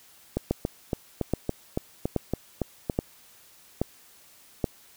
two click trains, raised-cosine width 2 ms, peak -10 / -12 dBFS, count 6 / 10, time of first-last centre 0.51-4.642 / 0.37-2.898 s, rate 1.21 / 3.56 Hz, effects white hiss -55 dBFS RMS until 4.96 s

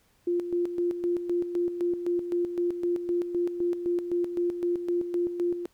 sine tone with tremolo, 349.2 Hz, F4, in tune, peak -23 dBFS, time 0.27-5.66 s, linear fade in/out 5 ms, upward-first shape square, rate 3.9 Hz, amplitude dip 60%, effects pink hiss -66 dBFS RMS until 5.73 s

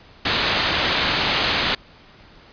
white low-pass noise, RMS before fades -21 dBFS, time 0.25-1.75 s, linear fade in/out 5 ms, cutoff 4500 Hz, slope 48 dB/octave, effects pink hiss -48 dBFS RMS until 2.52 s + resampled to 11025 Hz

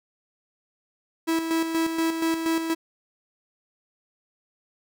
45% pulse tone with tremolo, 326.7 Hz, E4, 15 cents flat, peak -21 dBFS, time 1.27-2.75 s, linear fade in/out 20 ms, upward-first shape square, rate 4.2 Hz, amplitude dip 50%, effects none

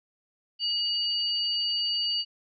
sine tone pair together, 2900 / 4594 Hz, F#7 / D8, -35 / -39 cents, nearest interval minor sixth, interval 796 cents, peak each -29 / -27 dBFS, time 0.59-2.25 s, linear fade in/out 50 ms, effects none

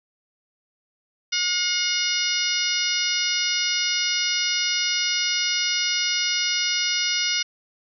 harmonic tone, 720 Hz, F#5, 47 cents flat, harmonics 2 / 3 / 4 / 5 / 6 / 7 / 8, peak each -32 / -28 / -28 / -30 / -32 / -26 / -28 dBFS, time 1.32-7.43 s, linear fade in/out 10 ms, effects none

